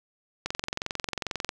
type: click train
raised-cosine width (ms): 0.2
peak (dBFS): -12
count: 24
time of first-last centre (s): 0.46-1.491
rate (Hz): 22.3
effects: none